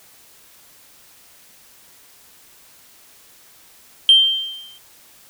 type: tone with exponential decay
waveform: sine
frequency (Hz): 3147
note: G7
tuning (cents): +6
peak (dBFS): -4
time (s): 4.09-4.78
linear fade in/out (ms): 1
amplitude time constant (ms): 150
effects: tanh soft clip ceiling -3 dBFS + white hiss -49 dBFS RMS until 5.29 s